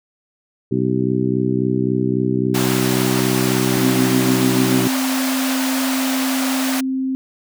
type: harmonic tone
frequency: 63.7 Hz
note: C2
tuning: 46 cents flat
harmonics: 2 / 3 / 4 / 5 / 6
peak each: -22 / -22 / -22 / -22 / -22 dBFS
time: 0.71-4.88 s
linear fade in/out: 10 ms
type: high-pass noise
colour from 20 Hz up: pink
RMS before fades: -24 dBFS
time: 2.54-6.81 s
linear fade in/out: 10 ms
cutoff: 510 Hz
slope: 96 dB/octave
type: tone with pitch glide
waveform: sine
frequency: 261.6 to 263.1 Hz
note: C4 to C4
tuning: 0 to +10 cents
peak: -18 dBFS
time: 3.77-7.15 s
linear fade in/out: 0 ms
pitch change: +10 cents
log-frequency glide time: 4.61-5.89 s
effects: none